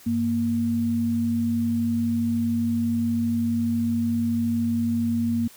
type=tone pair together; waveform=sine; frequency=98.8 / 233.1 Hz; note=G2 / A#3; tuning=+14 / 0 cents; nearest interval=octave + minor third; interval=1486 cents; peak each=-30 / -21 dBFS; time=0.06-5.48 s; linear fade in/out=10 ms; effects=white hiss -49 dBFS RMS until 5.56 s